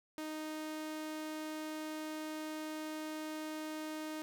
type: tone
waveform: sawtooth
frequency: 310.2 Hz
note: D#4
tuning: 5 cents flat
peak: -36 dBFS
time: 0.18-4.22 s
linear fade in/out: 0 ms
effects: none